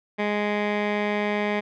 15% pulse tone with low-pass filter, 207.7 Hz, G#3, in tune, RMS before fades -25 dBFS, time 0.18-1.61 s, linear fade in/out 20 ms, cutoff 2400 Hz, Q 2, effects none

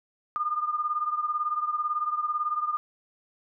sine beating tone pair, 1210 / 1228 Hz, D#6 / D#6, -49 / -23 cents, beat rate 18 Hz, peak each -27 / -31 dBFS, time 0.36-2.77 s, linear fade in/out 0 ms, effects none

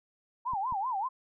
sine tone with vibrato, 897 Hz, A5, 33 cents sharp, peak -29 dBFS, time 0.45-1.09 s, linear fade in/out 20 ms, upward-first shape sine, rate 5.2 Hz, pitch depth 270 cents each way
clicks, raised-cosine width 5 ms, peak -33 dBFS, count 2, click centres 0.535 / 0.724 s
effects none

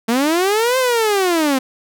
sawtooth linear two-way sweep, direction up then down, 220 to 526 to 254.7 Hz, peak -10 dBFS, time 0.08-1.59 s, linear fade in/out 10 ms, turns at 0.78 s, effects none

